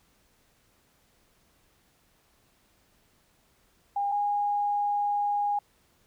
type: tone pair in turn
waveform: sine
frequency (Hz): 808 / 820.2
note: G#5 / G#5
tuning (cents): -48 / -22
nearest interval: unison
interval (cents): 26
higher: second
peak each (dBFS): -25 / -24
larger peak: second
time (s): 3.96-4.12 / 4.12-5.59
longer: second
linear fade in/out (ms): 5
effects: pink hiss -66 dBFS RMS until 6.06 s